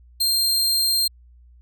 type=tone; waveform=sawtooth; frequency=4187 Hz; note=C8; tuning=in tune; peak=-15 dBFS; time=0.2-1.08 s; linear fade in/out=10 ms; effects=added 60 Hz sine -47 dBFS peak until 1.61 s